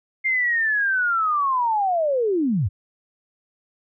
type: linear sweep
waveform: sine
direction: down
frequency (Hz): 2121 to 77.7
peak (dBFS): -18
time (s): 0.24-2.69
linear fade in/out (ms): 20
effects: none